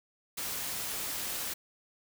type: noise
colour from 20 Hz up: white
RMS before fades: -36 dBFS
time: 0.37-1.54 s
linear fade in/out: 10 ms
effects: none